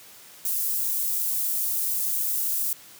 white high-pass noise, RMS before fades -26 dBFS, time 0.45-2.73 s, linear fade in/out 2 ms, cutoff 11000 Hz, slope 12 dB/octave, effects white hiss -48 dBFS RMS until 2.99 s + high-pass 80 Hz 12 dB/octave

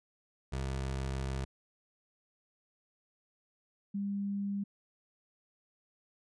25% pulse / sine tone pair in turn, 66.6 / 200.2 Hz, C2 / G3, +31 / +37 cents, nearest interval octave + perfect fifth, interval 1906 cents, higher second, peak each -30 / -32 dBFS, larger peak first, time 0.52-1.45 / 3.94-4.64 s, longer first, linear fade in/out 10 ms, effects resampled to 22050 Hz

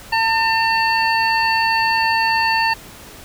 harmonic tone, 901 Hz, A5, 41 cents sharp, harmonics 1 / 2 / 3 / 5, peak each -17 / -20 / -22 / -24 dBFS, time 0.12-2.74 s, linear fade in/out 10 ms, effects pink hiss -39 dBFS RMS until 3.24 s

